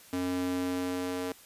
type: tone with high-pass filter sweep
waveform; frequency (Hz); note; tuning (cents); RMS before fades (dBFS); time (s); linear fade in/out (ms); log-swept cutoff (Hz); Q
square; 90.6; F#2; -36; -32; 0.13-1.32; 0; 230 to 360; 2.4
effects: white hiss -54 dBFS RMS until 1.45 s + resampled to 32000 Hz